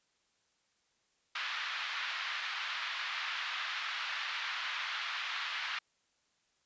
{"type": "band-pass noise", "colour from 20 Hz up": "pink", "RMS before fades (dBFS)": -38, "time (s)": [1.35, 5.79], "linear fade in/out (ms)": 5, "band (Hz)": [1200, 3900], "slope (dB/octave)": 24, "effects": ["white hiss -75 dBFS RMS until 6.65 s", "resampled to 16000 Hz"]}